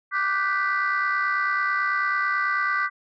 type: chord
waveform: sine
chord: G major seventh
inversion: second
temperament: equal with one note detuned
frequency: 1174.7 / 1480 / 1549.1 / 1975.5 Hz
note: D6 / F#6 / G6 / B6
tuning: 0 / 0 / -21 / 0 cents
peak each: -24 / -28 / -26 / -26 dBFS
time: 0.11-2.9 s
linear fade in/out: 50 ms
effects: tanh soft clip ceiling -15 dBFS